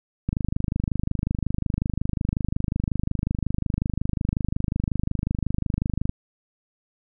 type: click train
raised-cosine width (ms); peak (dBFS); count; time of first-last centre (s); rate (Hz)
5; -11; 149; 0.29-6.094; 25.5
effects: none